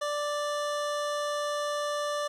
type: tone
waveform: 25% pulse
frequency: 587.3 Hz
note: D5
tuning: in tune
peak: -25 dBFS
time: 0.01-2.28 s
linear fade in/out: 10 ms
effects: low-pass 9000 Hz 12 dB/octave + 11-bit